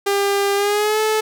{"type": "tone with pitch glide", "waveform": "sawtooth", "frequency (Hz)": [400, 433.7], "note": ["G4", "A4"], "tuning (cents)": [35, -25], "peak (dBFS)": -12, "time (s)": [0.06, 1.21], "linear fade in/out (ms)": 10, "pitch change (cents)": 140, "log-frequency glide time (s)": [0.55, 1], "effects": []}